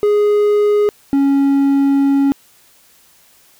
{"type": "tone pair in turn", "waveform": "triangle", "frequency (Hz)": [415.3, 277.2], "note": ["G#4", "C#4"], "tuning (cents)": [0, 0], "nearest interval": "perfect fifth", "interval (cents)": 700, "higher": "first", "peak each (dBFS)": -8, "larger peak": "neither", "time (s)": [[0.03, 0.89], [1.13, 2.32]], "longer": "second", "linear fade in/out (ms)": 0, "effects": ["white hiss -50 dBFS RMS until 3.59 s"]}